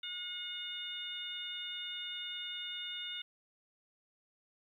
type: harmonic tone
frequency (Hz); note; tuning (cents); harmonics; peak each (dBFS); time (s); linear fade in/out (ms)
721; F#5; -45; 2 / 3 / 4 / 5; -50 / -49 / -43 / -42; 0.03-3.22; 5
effects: 12-bit